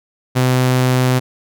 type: tone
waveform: sawtooth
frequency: 127.5 Hz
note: C3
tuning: 44 cents flat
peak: -8 dBFS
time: 0.35-1.2 s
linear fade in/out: 20 ms
effects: none